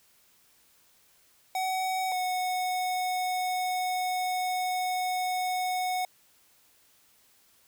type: tone pair in turn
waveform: square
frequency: 751 / 735.5 Hz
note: F#5 / F#5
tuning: +26 / -11 cents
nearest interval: unison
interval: 37 cents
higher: first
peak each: -28 dBFS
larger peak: neither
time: 1.55-2.12 / 2.12-6.05 s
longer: second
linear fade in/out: 2 ms
effects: white hiss -63 dBFS RMS until 7.67 s